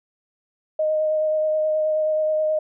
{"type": "tone with vibrato", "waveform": "sine", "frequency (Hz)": 620, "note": "D#5", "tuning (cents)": -6, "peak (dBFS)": -18, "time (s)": [0.79, 2.59], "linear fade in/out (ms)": 5, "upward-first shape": "sine", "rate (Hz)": 9.4, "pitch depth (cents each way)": 12, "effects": []}